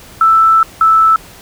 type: tone pair in turn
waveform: sine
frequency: 1322 / 1315.2 Hz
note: E6 / E6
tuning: +5 / -4 cents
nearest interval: unison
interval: 9 cents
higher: first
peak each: -5 dBFS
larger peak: neither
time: 0.21-0.63 / 0.81-1.16 s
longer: first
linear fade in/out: 2 ms
effects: pink hiss -37 dBFS RMS until 1.41 s